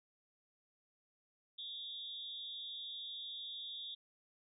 sine tone with amplitude modulation, 3520 Hz, A7, in tune, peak -39 dBFS, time 1.58-3.95 s, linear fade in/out 10 ms, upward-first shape sine, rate 253 Hz, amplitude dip 100%, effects none

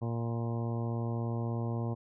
harmonic tone with a mistuned harmonic, 116.54 Hz, A#2, in tune, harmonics 1 / 2 / 3 / 4 / 5 / 6 / 7 / 8 / 9, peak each -32 / -38 / -42 / -44 / -46 / -48 / -49 / -50 / -51 dBFS, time 0.01-1.95 s, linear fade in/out 20 ms, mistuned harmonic 8, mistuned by +23 cents, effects none

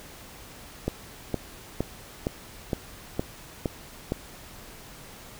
click train, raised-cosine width 2 ms, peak -12 dBFS, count 8, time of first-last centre 0.88-4.121 s, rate 2.16 Hz, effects pink hiss -46 dBFS RMS until 5.39 s

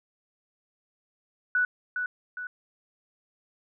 sine tone with echo, 1480 Hz, F#6, in tune, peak -21 dBFS, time 1.55-1.65 s, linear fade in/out 2 ms, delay 410 ms, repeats 2, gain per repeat -6 dB, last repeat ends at 2.47 s, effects none

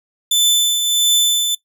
sawtooth tone with tremolo, 3520 Hz, A7, in tune, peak -7 dBFS, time 0.31-1.55 s, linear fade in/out 5 ms, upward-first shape triangle, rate 1.5 Hz, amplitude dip 50%, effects noise-tail reverb RT60 0.1 s tail -19 dB re dry

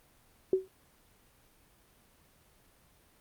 sine tone with exponential decay, 377.7 Hz, F#4, 36 cents sharp, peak -19 dBFS, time 0.53-0.68 s, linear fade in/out 2 ms, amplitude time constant 32 ms, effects pink hiss -64 dBFS RMS until 3.2 s + Opus 32 kbps

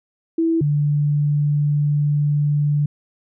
sine tone pair in turn, 328.5 / 146.69 Hz, E4 / D3, -6 / -2 cents, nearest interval octave + major second, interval 1396 cents, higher first, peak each -15 dBFS, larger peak neither, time 0.38-0.61 / 0.61-2.86 s, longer second, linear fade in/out 5 ms, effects none

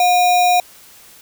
sine tone with sample-and-hold, 717 Hz, F5, 45 cents sharp, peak -10 dBFS, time 0-0.6 s, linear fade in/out 2 ms, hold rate 3150 Hz, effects white hiss -44 dBFS RMS until 1.21 s

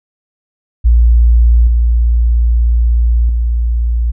sine tone with level steps, 58.27 Hz, A#1, in tune, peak -4 / -7 / -10 dBFS, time 0.84-4.12 s, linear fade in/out 20 ms, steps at 1.67 / 3.29 s, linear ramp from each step 2 ms, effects none

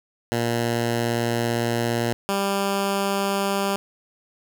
10% pulse tone pair in turn, 117.6 / 197.78 Hz, A#2 / G3, +16 / +16 cents, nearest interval major sixth, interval 900 cents, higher second, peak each -13 dBFS, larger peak neither, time 0.32-2.13 / 2.29-3.76 s, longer first, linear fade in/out 0 ms, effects none

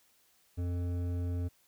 sine tone with hard clipping, 88 Hz, F2, 14 cents sharp, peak -33 dBFS, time 0.57-1.49 s, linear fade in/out 20 ms, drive 11 dB, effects white hiss -68 dBFS RMS until 1.67 s

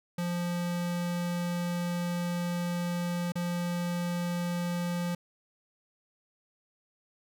square tone with dropouts, 174.61 Hz, F3, in tune, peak -30 dBFS, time 0.18-5.15 s, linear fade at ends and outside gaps 5 ms, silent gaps 3.321-3.355 s, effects none

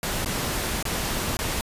pink noise with dropouts, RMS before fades -27 dBFS, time 0.03-1.61 s, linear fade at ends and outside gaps 1 ms, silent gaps 0.247-0.259 / 0.827-0.853 / 1.369-1.39 s, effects resampled to 32000 Hz

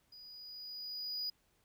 triangle tone with level ramp, 4923 Hz, D#8, 19 cents flat, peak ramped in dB -51 to -34 dBFS, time 0.12-1.3 s, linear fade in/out 5 ms, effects pink hiss -74 dBFS RMS until 1.64 s

